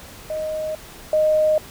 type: tone pair in turn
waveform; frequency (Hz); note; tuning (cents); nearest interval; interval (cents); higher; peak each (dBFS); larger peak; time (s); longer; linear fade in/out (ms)
sine; 622.3 / 618; D#5 / D#5; 0 / -12; unison; 12; first; -23 / -14; second; 0.3-0.75 / 1.13-1.58; neither; 2
effects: pink hiss -41 dBFS RMS until 1.7 s